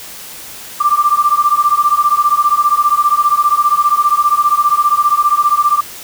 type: beating tone pair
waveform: sine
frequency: 1174.7 / 1189.7 Hz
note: D6 / D6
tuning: 0 / +22 cents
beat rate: 15 Hz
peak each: -12 dBFS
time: 0.8-5.81 s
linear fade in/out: 10 ms
effects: white hiss -31 dBFS RMS until 6.03 s